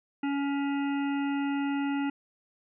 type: harmonic tone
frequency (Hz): 280.8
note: C#4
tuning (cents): +22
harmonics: 1 / 3 / 5 / 7 / 9 / 10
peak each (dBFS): -27 / -37 / -41 / -44 / -46 / -47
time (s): 0.23-2.1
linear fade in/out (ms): 5
effects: none